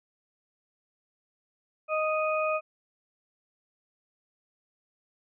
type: harmonic tone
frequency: 622.3 Hz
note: D#5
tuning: in tune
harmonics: 1 / 2 / 4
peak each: -27 / -30 / -33 dBFS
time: 1.88-2.61 s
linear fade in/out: 50 ms
effects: none